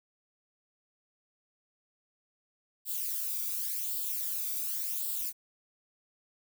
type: noise with flanger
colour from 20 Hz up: violet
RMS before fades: -34 dBFS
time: 2.85-5.33 s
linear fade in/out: 50 ms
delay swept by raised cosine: 0.24 to 0.86 ms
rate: 0.9 Hz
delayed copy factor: +0.6
effects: none